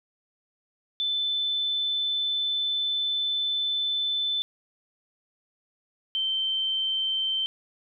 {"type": "tone pair in turn", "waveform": "sine", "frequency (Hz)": [3520, 3110], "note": ["A7", "G7"], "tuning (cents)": [0, -14], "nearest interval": "major second", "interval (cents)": 214, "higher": "first", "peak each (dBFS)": -24, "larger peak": "neither", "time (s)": [[1, 4.42], [6.15, 7.46]], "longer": "first", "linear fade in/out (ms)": 0, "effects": []}